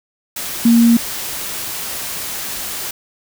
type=tone in noise; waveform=sine; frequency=233.1 Hz; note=A#3; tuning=in tune; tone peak=-7 dBFS; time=0.65-0.97 s; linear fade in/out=5 ms; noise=white; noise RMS=-25 dBFS; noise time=0.36-2.91 s; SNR=+15 dB; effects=none